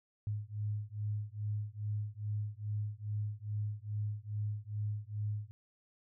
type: beating tone pair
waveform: sine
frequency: 103.83 / 106.23 Hz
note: G#2 / G#2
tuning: 0 / +40 cents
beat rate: 2.4 Hz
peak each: -38 / -38 dBFS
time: 0.27-5.51 s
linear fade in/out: 0 ms
effects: none